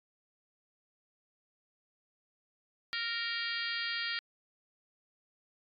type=harmonic tone; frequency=464.8 Hz; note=A#4; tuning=5 cents flat; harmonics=3 / 4 / 5 / 6 / 7 / 8 / 9 / 10; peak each=-41 / -38 / -42 / -44 / -41 / -46 / -43 / -41 dBFS; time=2.93-4.19 s; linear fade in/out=0 ms; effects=AAC 64 kbps

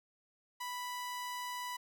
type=tone; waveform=sawtooth; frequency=987.8 Hz; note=B5; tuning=in tune; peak=-35 dBFS; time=0.6-1.77 s; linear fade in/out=10 ms; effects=none

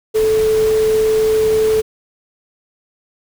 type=tone in noise; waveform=sine; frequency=436.4 Hz; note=A4; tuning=14 cents flat; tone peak=-11 dBFS; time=0.14-1.82 s; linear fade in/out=20 ms; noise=pink; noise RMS=-28 dBFS; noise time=0.14-1.82 s; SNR=+14 dB; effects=none

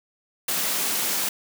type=high-pass noise; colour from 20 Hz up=white; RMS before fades=-25 dBFS; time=0.48-1.29 s; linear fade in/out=5 ms; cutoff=150 Hz; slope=96 dB/octave; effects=none

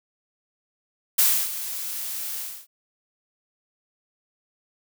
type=noise with ADSR envelope; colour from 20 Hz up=blue; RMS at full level=-17 dBFS; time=1.18-2.67 s; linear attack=10 ms; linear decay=300 ms; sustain=-14 dB; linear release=290 ms; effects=none

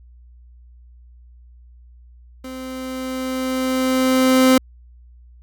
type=tone with level ramp; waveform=30% pulse; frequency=259.3 Hz; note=C4; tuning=15 cents flat; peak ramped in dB=-28 to -7 dBFS; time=2.44-4.58 s; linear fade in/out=5 ms; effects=added 60 Hz sine -43 dBFS peak until 5.42 s

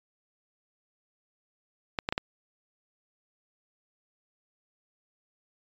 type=clicks; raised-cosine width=0.3 ms; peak=-12 dBFS; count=4; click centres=1.988 / 2.089 / 2.125 / 2.179 s; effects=resampled to 16000 Hz

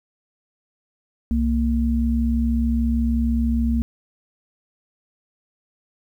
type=tone pair together; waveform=sine; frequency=64.9 / 231.3 Hz; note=C2 / A#3; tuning=-13 / -13 cents; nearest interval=octave + minor seventh; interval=2200 cents; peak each=-20 dBFS; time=1.31-3.82 s; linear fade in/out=0 ms; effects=9-bit

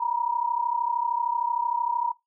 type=tone pair together; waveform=sine; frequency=936.9 / 970 Hz; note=A#5 / B5; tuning=+8 / -31 cents; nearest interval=minor second; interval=61 cents; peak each=-26 dBFS; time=0-2.12 s; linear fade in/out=10 ms; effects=noise-tail reverb RT60 0.2 s tail -23 dB re dry

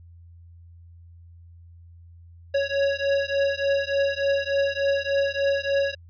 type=beating tone pair; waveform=square; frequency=554 / 557.4 Hz; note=C#5 / C#5; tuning=-1 / +9 cents; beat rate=3.4 Hz; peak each=-25 dBFS; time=2.54-5.95 s; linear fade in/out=10 ms; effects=added 85 Hz sine -45 dBFS peak until 6.09 s + resampled to 11025 Hz

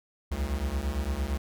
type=beating tone pair; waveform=square; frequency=63.6 / 72.4 Hz; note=C2 / D2; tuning=-48 / -24 cents; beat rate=8.8 Hz; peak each=-32 / -31 dBFS; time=0.31-1.38 s; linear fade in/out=10 ms; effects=none

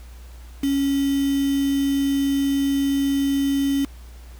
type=tone with quantisation; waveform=sine; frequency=277.2 Hz; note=C#4; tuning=in tune; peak=-18 dBFS; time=0.63-3.85 s; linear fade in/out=5 ms; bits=5; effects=added 60 Hz sine -38 dBFS peak until 4.39 s + pink hiss -51 dBFS RMS until 4.39 s

